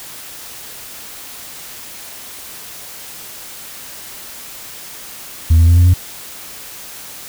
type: tone with pitch steps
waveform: sine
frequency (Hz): 81.1 / 83.24 / 85.43 / 87.68 / 89.99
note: E2 / E2 / F2 / F2 / F#2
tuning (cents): -28 / +17 / -38 / +7 / -48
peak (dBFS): -3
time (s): 5.5-5.94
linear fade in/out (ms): 10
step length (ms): 88
effects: tanh soft clip ceiling -5 dBFS + white hiss -33 dBFS RMS until 7.28 s